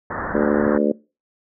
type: low-pass noise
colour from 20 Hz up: white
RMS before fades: -27 dBFS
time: 0.1-0.78 s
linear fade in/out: 5 ms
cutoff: 1800 Hz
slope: 96 dB/octave
type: harmonic tone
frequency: 73.42 Hz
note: D2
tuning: in tune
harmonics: 3 / 4 / 5 / 6 / 7 / 8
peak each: -21 / -22 / -23 / -24 / -24 / -25 dBFS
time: 0.34-0.92 s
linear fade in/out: 5 ms
effects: noise-tail reverb RT60 0.3 s tail -22 dB re dry